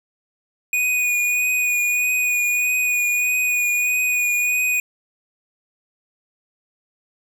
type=tone with vibrato; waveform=square; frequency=2469 Hz; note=D#7; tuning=14 cents flat; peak=-18 dBFS; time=0.73-4.8 s; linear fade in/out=2 ms; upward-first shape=triangle; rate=1.6 Hz; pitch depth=22 cents each way; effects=none